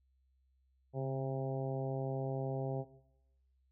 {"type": "harmonic tone with a mistuned harmonic", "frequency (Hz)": 133.3, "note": "C3", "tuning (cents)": 33, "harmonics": [1, 2, 3, 4, 5, 6, 7], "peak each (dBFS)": [-36, -46, -42, -43, -45, -49, -59], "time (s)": [0.93, 2.85], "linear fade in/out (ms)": 50, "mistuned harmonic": 1, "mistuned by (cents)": 36, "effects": ["noise-tail reverb RT60 0.9 s tail -17 dB re dry", "added 65 Hz sine -70 dBFS peak until 3.71 s"]}